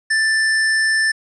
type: tone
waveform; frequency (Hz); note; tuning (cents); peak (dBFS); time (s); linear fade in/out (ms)
square; 1767; A6; +7; -15; 0.1-1.12; 10
effects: resampled to 22050 Hz + 9-bit